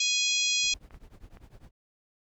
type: harmonic tone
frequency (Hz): 830.6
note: G#5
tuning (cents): 0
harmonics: 3 / 4 / 5 / 6 / 7 / 8 / 9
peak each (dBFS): -30 / -29 / -31 / -35 / -33 / -34 / -37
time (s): 0-0.74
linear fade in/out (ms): 5
type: noise with tremolo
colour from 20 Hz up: brown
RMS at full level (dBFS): -46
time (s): 0.62-1.71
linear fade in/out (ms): 20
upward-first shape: triangle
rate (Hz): 10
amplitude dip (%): 95
type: clicks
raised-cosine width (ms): 0.5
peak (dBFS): -36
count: 3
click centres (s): 0.908 / 0.944 / 1.371
effects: none